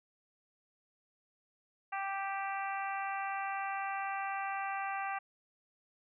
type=harmonic tone with a mistuned harmonic; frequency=392 Hz; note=G4; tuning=in tune; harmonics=2 / 3 / 4 / 5 / 6 / 7; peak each=-37 / -41 / -43 / -45 / -47 / -48 dBFS; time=1.92-5.19 s; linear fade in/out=10 ms; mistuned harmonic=7; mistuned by=-17 cents; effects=none